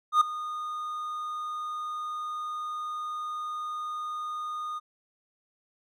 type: tone with ADSR envelope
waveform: triangle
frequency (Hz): 1228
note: D#6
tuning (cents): -23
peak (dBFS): -13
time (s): 0.12-4.8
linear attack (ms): 90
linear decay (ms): 6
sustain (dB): -17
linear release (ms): 26
effects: none